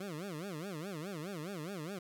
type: tone with vibrato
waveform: 20% pulse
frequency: 174.61 Hz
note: F3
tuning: in tune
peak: -35 dBFS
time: 0-1.99 s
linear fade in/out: 5 ms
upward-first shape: sine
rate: 4.8 Hz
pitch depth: 280 cents each way
effects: none